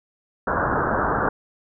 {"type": "low-pass noise", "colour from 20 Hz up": "white", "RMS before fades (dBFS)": -22, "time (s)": [0.47, 1.29], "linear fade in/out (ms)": 5, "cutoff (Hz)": 1600, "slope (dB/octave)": 96, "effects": []}